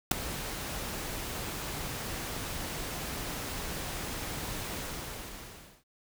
pink noise with ADSR envelope, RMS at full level -18 dBFS, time 0.11-5.84 s, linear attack 6 ms, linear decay 4 ms, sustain -19 dB, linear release 1100 ms, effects none

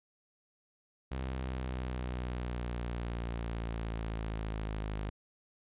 sawtooth linear sweep, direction down, 65.41 to 51.91 Hz, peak -31 dBFS, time 1.11-5.1 s, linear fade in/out 10 ms, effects resampled to 8000 Hz

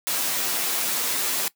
white noise with comb filter, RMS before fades -25 dBFS, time 0.07-1.48 s, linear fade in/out 0 ms, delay 9.6 ms, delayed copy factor -0.75, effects noise-tail reverb RT60 0.1 s tail -19 dB re dry + high-pass 200 Hz 12 dB/octave

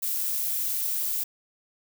violet noise, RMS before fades -28 dBFS, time 0.02-1.24 s, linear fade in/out 10 ms, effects none

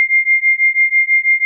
sine beating tone pair, 2109 / 2115.1 Hz, C7 / C7, +13 / +18 cents, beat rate 6.1 Hz, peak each -13 dBFS, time 0-1.45 s, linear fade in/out 0 ms, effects none

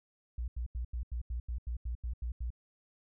sine tone bursts, 59.6 Hz, A#1, 39 cents sharp, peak -33 dBFS, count 12, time 0.38-2.504 s, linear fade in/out 5 ms, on 100 ms, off 84 ms, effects none

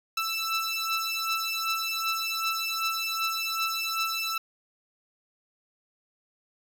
15% pulse beating tone pair, 1323 / 1325.6 Hz, E6 / E6, +6 / +9 cents, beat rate 2.6 Hz, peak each -24 dBFS, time 0.17-4.38 s, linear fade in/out 5 ms, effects 9-bit

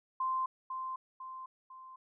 sine tone with echo, 1042 Hz, C6, 7 cents flat, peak -30 dBFS, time 0.2-0.46 s, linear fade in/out 5 ms, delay 500 ms, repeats 3, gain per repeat -6 dB, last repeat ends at 1.96 s, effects none

